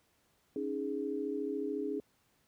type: chord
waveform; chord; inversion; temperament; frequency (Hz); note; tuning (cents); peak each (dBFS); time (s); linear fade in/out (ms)
sine; C# suspended second; none; equal; 277.2 / 311.1 / 415.3; C#4 / D#4 / G#4; 0 / 0 / 0; -38 / -39 / -36; 0.56-2; 2
effects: pink hiss -72 dBFS RMS until 2.47 s + high-pass 60 Hz 12 dB/octave